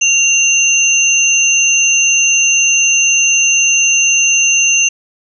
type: tone pair together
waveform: sine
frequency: 2770 / 6218 Hz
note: F7 / G8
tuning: -15 / -15 cents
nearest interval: octave + major second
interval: 1400 cents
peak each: -11 dBFS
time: 0.01-4.89 s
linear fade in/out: 10 ms
effects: none